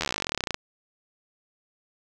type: slowing click train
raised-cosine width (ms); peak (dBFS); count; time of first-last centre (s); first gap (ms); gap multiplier
0.2; -9; 25; 0.01-0.544; 12; 1.05
effects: none